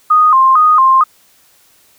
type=tone with vibrato; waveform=sine; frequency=1144 Hz; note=D6; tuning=46 cents flat; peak=-5 dBFS; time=0.1-1.04 s; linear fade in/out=10 ms; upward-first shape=square; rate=2.2 Hz; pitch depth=140 cents each way; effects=white hiss -50 dBFS RMS until 1.98 s